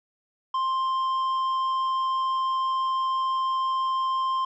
sine tone with tanh clipping, 1051 Hz, C6, 7 cents sharp, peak -24 dBFS, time 0.54-4.45 s, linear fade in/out 5 ms, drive 6 dB, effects none

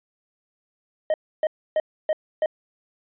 triangle tone bursts, 622.3 Hz, D#5, in tune, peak -16 dBFS, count 5, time 1.1-2.46 s, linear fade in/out 2 ms, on 40 ms, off 290 ms, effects resampled to 8000 Hz

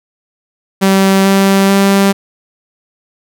sawtooth tone with pitch steps, 193.3 / 195.09 / 196.91 Hz, G3 / G3 / G3, -24 / -8 / +8 cents, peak -3 dBFS, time 0.81-2.13 s, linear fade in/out 20 ms, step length 440 ms, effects none

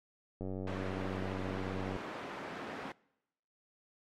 click train, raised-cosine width 2 ms, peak -27 dBFS, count 148, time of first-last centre 0.41-1.964 s, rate 94.6 Hz
pink band-pass noise, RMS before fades -43 dBFS, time 0.67-2.92 s, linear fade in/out 2 ms, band 230 to 2000 Hz, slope 12 dB/octave
effects noise-tail reverb RT60 0.9 s tail -24 dB re dry + MP3 64 kbps

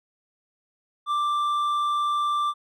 sine tone with hard clipping, 1178 Hz, D6, 5 cents sharp, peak -23 dBFS, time 1.06-2.54 s, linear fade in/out 50 ms, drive 5 dB, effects none

